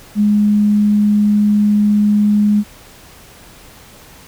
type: tone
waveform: sine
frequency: 208.1 Hz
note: G#3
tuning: 4 cents sharp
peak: -9 dBFS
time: 0.15-2.64 s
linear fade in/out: 50 ms
effects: pink hiss -41 dBFS RMS until 4.27 s